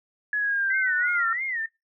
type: linear sweep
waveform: sine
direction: down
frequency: 1700 to 1355 Hz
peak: -22 dBFS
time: 0.33-1.33 s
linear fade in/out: 2 ms
type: tone with vibrato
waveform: sine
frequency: 1956 Hz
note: B6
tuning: 17 cents flat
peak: -26 dBFS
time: 0.7-1.66 s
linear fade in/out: 5 ms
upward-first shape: sine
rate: 3 Hz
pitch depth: 160 cents each way
effects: noise-tail reverb RT60 0.2 s tail -21 dB re dry